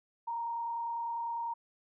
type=tone with frequency modulation; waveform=sine; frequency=932.3 Hz; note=A#5; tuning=in tune; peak=-33 dBFS; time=0.27-1.54 s; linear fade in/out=10 ms; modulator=30 Hz; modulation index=0.44; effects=none